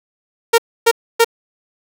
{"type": "tone bursts", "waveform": "sawtooth", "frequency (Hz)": 462, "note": "A#4", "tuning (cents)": -16, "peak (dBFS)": -4, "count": 3, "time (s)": [0.53, 1.246], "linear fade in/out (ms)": 10, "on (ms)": 52, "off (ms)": 280, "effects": []}